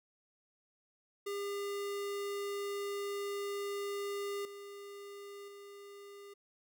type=tone with level steps; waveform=square; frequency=403.1 Hz; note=G4; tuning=48 cents sharp; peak=-37 / -47 / -50 dBFS; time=1.26-6.34 s; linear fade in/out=10 ms; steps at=4.45 / 5.48 s; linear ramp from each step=2 ms; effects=none